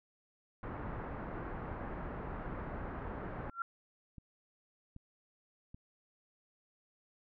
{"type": "low-pass noise", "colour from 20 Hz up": "pink", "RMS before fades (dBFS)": -42, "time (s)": [0.63, 3.5], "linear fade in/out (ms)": 2, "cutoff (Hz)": 1600, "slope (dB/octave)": 24}
{"type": "click train", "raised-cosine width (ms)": 5, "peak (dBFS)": -37, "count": 5, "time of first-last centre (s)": [2.62, 5.745], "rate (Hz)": 1.28}
{"type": "tone with exponential growth", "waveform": "sine", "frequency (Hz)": 1369, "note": "F6", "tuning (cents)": -35, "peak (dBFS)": -30, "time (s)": [3.49, 3.62], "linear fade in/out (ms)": 2, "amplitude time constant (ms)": 27}
{"effects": []}